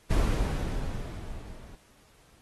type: noise with level ramp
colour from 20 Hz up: brown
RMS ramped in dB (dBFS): -22 to -46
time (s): 0.1-1.76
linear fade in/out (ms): 10
effects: pink hiss -61 dBFS RMS until 2.41 s + AAC 32 kbps